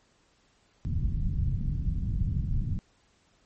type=low-pass noise; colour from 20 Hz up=pink; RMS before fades=-28 dBFS; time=0.85-2.79 s; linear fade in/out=0 ms; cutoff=170 Hz; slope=24 dB/octave; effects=pink hiss -66 dBFS RMS until 3.45 s + MP3 32 kbps